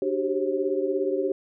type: tone cluster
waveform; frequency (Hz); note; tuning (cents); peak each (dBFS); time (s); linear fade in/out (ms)
sine; 297.6 / 381.2 / 398.2 / 537; D4 / G4 / G4 / C5; +23 / -48 / +27 / +45; -31 / -26 / -29 / -29; 0.02-1.32; 2
effects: none